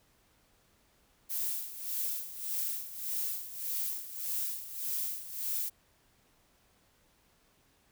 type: noise with tremolo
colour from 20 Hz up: violet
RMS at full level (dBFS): -33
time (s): 1.29-5.7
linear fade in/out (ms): 20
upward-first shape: sine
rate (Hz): 1.7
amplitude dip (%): 75
effects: pink hiss -68 dBFS RMS until 7.91 s